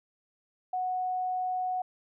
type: tone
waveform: sine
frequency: 737 Hz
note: F#5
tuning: 7 cents flat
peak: -28 dBFS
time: 0.73-1.82 s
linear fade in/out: 5 ms
effects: none